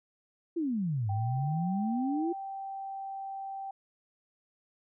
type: exponential two-way sweep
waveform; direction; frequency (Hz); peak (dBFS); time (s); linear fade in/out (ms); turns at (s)
sine; down then up; 352.5 to 99.5 to 352.5; -28; 0.56-2.33; 10; 1.1
type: tone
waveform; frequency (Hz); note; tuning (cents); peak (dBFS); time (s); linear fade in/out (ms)
sine; 780; G5; -9; -36; 1.09-3.71; 5
effects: none